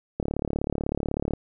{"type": "click train", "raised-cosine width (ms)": 2, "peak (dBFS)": -13, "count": 42, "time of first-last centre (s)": [0.2, 1.336], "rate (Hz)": 36.1, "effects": []}